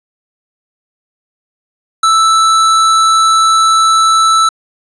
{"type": "tone", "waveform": "square", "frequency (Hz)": 1318.5, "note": "E6", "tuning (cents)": 0, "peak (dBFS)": -7, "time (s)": [2.03, 4.49], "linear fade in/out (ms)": 5, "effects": ["resampled to 22050 Hz", "7-bit"]}